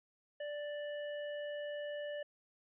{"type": "tone", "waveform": "square", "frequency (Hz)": 587.3, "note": "D5", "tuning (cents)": 0, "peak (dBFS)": -40, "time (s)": [0.4, 2.23], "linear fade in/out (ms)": 5, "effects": ["resampled to 8000 Hz"]}